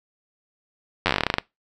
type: slowing click train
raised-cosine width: 0.3 ms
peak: -3 dBFS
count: 15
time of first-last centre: 1.06-1.384 s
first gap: 10 ms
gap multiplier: 1.12
effects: noise-tail reverb RT60 0.2 s tail -23 dB re dry